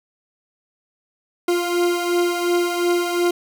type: beating tone pair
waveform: 40% pulse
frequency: 349.2 / 352 Hz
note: F4 / F4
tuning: 0 / +14 cents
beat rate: 2.8 Hz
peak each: -18 / -23 dBFS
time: 1.48-3.31 s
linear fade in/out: 5 ms
effects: none